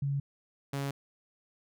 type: tone pair in turn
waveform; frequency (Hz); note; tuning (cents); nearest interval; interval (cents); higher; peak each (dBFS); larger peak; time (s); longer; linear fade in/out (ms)
sine / sawtooth; 140 / 139.2; C#3 / C#3; +18 / +8; unison; 10; first; -28; neither; 0.02-0.2 / 0.73-0.91; neither; 5
effects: none